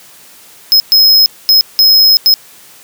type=tone bursts at uneven times; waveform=square; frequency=5130 Hz; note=E8; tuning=48 cents flat; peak=-4 dBFS; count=5; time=0.72-0.8 / 0.92-1.26 / 1.49-1.61 / 1.79-2.17 / 2.26-2.34 s; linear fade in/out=0 ms; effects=white hiss -39 dBFS RMS until 2.83 s + high-pass 100 Hz 12 dB/octave